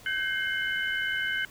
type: tone cluster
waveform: sine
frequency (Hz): 1539 / 1619 / 2123 / 2996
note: G6 / G#6 / C7 / F#7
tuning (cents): -32 / -45 / +25 / +21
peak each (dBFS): -29 / -36 / -34 / -34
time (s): 0.06-1.45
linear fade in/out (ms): 2
effects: pink hiss -51 dBFS RMS until 1.5 s